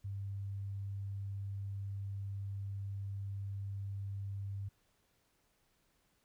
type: tone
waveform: sine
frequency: 99 Hz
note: G2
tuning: 18 cents sharp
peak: -38 dBFS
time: 0.04-4.69 s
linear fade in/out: 10 ms
effects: pink hiss -75 dBFS RMS until 6.24 s